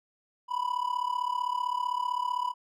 triangle tone with amplitude modulation, 987.8 Hz, B5, in tune, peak -22 dBFS, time 0.48-2.54 s, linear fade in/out 50 ms, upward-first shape sine, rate 35.6 Hz, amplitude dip 85%, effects none

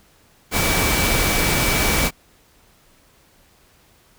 sine tone in noise, 2299 Hz, D7, 37 cents flat, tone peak -25 dBFS, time 0.51-2.11 s, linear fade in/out 50 ms, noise pink, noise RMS -19 dBFS, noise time 0.51-2.11 s, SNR -9 dB, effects pink hiss -55 dBFS RMS until 4.18 s

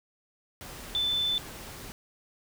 sine tone in noise, 3520 Hz, A7, in tune, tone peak -25 dBFS, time 0.95-1.38 s, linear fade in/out 0 ms, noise pink, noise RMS -43 dBFS, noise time 0.61-1.92 s, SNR +15 dB, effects none

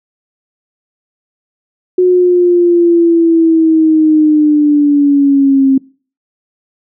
sine linear sweep, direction down, 365.6 to 266.5 Hz, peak -5 dBFS, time 1.98-5.78 s, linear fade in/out 5 ms, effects noise-tail reverb RT60 0.4 s tail -24 dB re dry

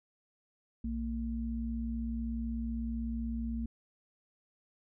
sine tone pair together, 60.65 / 229 Hz, B1 / A#3, -31 / -31 cents, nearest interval octave + major seventh, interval 2300 cents, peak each -36 / -35 dBFS, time 0.84-3.66 s, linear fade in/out 5 ms, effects none

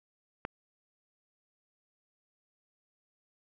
click, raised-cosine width 0.5 ms, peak -19 dBFS, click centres 0.451 s, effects none

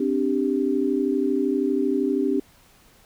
sine chord, C suspended second, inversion none, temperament just, 261.6 / 294.3 / 392.4 Hz, C4 / D4 / G4, 0 / +4 / +2 cents, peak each -24 dBFS, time 0-2.4 s, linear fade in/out 5 ms, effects pink hiss -55 dBFS RMS until 3.05 s

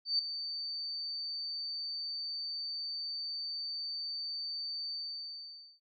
sine tone with ADSR envelope, 4578 Hz, D8, 45 cents flat, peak -25 dBFS, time 0.05-5.8 s, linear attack 140 ms, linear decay 4 ms, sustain -11 dB, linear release 880 ms, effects none

